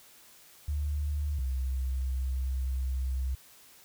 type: tone pair in turn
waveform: sine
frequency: 73.42 / 64.98 Hz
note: D2 / C2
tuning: 0 / -11 cents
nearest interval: major second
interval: 211 cents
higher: first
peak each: -28 dBFS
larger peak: neither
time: 0.68-1.39 / 1.39-3.35 s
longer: second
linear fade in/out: 5 ms
effects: white hiss -56 dBFS RMS until 3.84 s